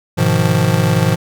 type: chord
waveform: square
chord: F half-diminished seventh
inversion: first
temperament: just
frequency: 104.77 / 125.72 / 157.15 / 174.61 Hz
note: Ab2 / Cb3 / Eb3 / F3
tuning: +16 / +31 / +18 / 0 cents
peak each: -18 dBFS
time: 0.17-1.16 s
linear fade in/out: 20 ms
effects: none